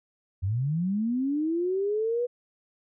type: linear sweep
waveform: sine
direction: up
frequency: 87.31 to 493.9 Hz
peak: -24 dBFS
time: 0.42-2.27 s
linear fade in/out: 20 ms
effects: none